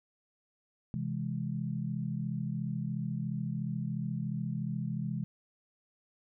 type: chord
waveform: sine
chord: C augmented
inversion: none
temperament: equal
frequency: 130.81 / 164.81 / 207.7 Hz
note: C3 / E3 / G#3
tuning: 0 / 0 / 0 cents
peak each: -36 / -36 / -37 dBFS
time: 0.94-5.24 s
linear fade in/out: 0 ms
effects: none